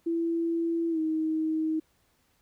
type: tone with pitch glide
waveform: sine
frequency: 333.7 to 315.9 Hz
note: E4 to D#4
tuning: +21 to +26 cents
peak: -25 dBFS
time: 0.06-1.8 s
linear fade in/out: 10 ms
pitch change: -95 cents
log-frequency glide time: 0.9-0.99 s
effects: pink hiss -69 dBFS RMS until 2.41 s